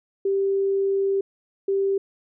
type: tone pair in turn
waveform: sine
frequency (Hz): 392 / 392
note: G4 / G4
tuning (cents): 0 / 0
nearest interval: unison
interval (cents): 0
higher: neither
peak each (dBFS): -19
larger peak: neither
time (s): 0.25-1.21 / 1.68-1.98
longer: first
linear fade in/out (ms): 5
effects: none